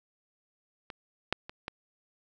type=clicks; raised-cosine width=0.3 ms; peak=-24 / -10 / -25 / -19 dBFS; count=4; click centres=0.902 / 1.326 / 1.495 / 1.681 s; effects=none